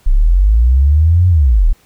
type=linear two-way sweep; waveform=sine; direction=up then down; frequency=30.18 to 91.9 to 30.18 Hz; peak=-6 dBFS; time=0.06-1.73 s; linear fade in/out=10 ms; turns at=1.28 s; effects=pink hiss -51 dBFS RMS until 1.85 s